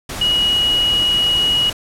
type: tone in noise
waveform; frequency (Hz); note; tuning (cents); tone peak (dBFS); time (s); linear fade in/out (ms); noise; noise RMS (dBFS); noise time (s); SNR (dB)
sine; 2906; F#7; -32; -13; 0.21-1.7; 5; pink; -27; 0.09-1.73; +11
effects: low-pass 12000 Hz 12 dB/octave